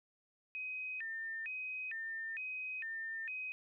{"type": "tone with vibrato", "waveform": "sine", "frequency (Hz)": 2131, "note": "C7", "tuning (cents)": 31, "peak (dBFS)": -39, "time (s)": [0.55, 3.52], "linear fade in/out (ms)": 0, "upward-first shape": "square", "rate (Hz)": 1.1, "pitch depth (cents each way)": 290, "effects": []}